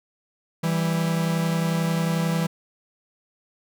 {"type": "tone pair together", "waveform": "45% pulse", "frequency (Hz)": [164.82, 196], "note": ["E3", "G3"], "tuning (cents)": [0, 0], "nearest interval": "minor third", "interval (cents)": 300, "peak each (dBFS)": [-22, -28], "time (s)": [0.63, 2.47], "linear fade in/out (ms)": 10, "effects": []}